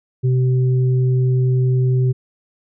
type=tone pair together; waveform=sine; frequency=127.79 / 383.4 Hz; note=C3 / G4; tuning=-40 / -38 cents; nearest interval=octave + perfect fifth; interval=1902 cents; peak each=-13 / -25 dBFS; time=0.23-2.13 s; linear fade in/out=20 ms; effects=none